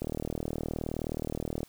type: click train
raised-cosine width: 2 ms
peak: -19 dBFS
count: 64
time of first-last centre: 0.02-1.631 s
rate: 39.1 Hz
effects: white hiss -60 dBFS RMS until 1.68 s